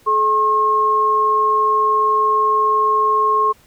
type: tone pair together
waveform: sine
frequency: 429.3 / 1077.4 Hz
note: A4 / C#6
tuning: -43 / -50 cents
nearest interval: octave + major third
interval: 1593 cents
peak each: -21 / -13 dBFS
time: 0.06-3.53 s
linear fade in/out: 20 ms
effects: pink hiss -52 dBFS RMS until 3.66 s